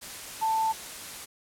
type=tone in noise; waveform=sine; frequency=885 Hz; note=A5; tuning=10 cents sharp; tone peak=-23 dBFS; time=0.41-0.73 s; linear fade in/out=20 ms; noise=white; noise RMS=-40 dBFS; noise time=0.01-1.26 s; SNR=+14 dB; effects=low-pass 12000 Hz 12 dB/octave